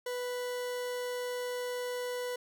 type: tone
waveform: 40% pulse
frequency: 493.9 Hz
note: B4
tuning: in tune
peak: -33 dBFS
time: 0.06-2.36 s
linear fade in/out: 5 ms
effects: none